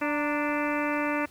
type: harmonic tone with a mistuned harmonic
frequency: 293.6 Hz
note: D4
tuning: in tune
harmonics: 1 / 2 / 3 / 4 / 5 / 6 / 7 / 8 / 9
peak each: -29 / -32 / -34 / -35 / -36 / -37 / -37 / -38 / -39 dBFS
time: 0.01-1.26 s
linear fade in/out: 10 ms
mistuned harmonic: 3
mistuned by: +63 cents
effects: pink hiss -54 dBFS RMS until 1.3 s